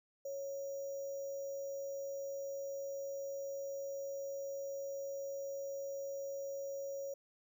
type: tone with sample-and-hold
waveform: sine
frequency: 552 Hz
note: C#5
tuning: 7 cents flat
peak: -39 dBFS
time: 0.25-7.14 s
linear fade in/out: 5 ms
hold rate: 6300 Hz
effects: none